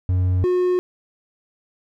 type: tone pair in turn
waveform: triangle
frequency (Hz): 91.4 / 361.9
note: F#2 / F#4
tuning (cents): -21 / -38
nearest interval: 2 octaves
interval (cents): 2383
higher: second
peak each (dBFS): -14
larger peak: neither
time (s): 0.09-0.44 / 0.44-0.79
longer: neither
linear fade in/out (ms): 0
effects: none